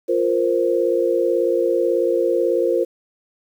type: chord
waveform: sine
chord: F suspended fourth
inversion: none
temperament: just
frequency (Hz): 349.2 / 465.6 / 523.8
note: F4 / Bb4 / C5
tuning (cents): 0 / -2 / +2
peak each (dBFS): -20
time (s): 0.08-2.85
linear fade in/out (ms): 20
effects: 8-bit